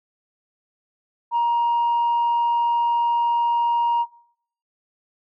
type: tone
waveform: sine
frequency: 943 Hz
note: A#5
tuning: 20 cents sharp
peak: -15 dBFS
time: 1.31-4.06 s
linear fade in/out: 50 ms
effects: noise-tail reverb RT60 0.6 s tail -20 dB re dry + tanh soft clip ceiling -15 dBFS